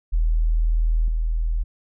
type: tone with level steps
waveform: sine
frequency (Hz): 40.3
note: E1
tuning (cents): -38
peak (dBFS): -16 / -19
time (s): 0.12-1.64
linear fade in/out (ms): 20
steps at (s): 1.08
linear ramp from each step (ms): 2
effects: none